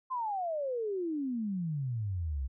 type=exponential sweep; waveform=sine; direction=down; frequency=1059 to 62.5 Hz; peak=-31 dBFS; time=0.1-2.48 s; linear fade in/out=20 ms; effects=none